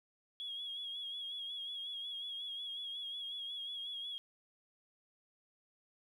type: tone with vibrato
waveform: triangle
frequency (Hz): 3322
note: G#7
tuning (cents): 0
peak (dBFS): -37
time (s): 0.4-4.18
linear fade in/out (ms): 0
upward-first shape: sine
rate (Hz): 5.5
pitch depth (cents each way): 45
effects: tanh soft clip ceiling -38 dBFS + 12-bit